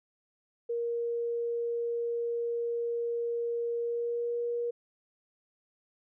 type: tone with pitch glide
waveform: sine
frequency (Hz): 470 to 475.2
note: A#4 to A#4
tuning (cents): +14 to +33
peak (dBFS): -29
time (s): 0.69-4.71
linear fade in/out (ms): 10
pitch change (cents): +19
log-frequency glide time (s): 3.79-4.38
effects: none